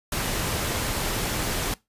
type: noise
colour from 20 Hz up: pink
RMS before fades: -27 dBFS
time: 0.12-1.74 s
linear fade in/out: 2 ms
effects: noise-tail reverb RT60 0.2 s tail -21 dB re dry + resampled to 32000 Hz